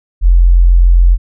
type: tone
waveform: sine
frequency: 43.65 Hz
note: F1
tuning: in tune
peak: -3 dBFS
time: 0.21-1.18 s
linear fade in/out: 50 ms
effects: none